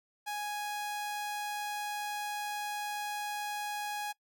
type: tone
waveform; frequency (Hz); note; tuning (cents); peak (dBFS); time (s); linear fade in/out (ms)
sawtooth; 830.6; G#5; 0; -31; 0.26-4.13; 20
effects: noise-tail reverb RT60 0.1 s tail -22 dB re dry